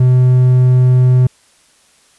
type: tone with hard clipping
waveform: triangle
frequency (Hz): 126.8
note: B2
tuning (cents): +46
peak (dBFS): -7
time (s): 0-1.27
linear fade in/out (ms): 5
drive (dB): 6
effects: white hiss -51 dBFS RMS until 2.18 s + resampled to 24000 Hz